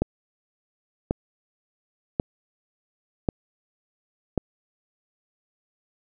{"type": "click train", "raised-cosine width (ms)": 2, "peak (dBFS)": -8, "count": 5, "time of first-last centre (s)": [0.02, 4.377], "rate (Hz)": 0.918, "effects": []}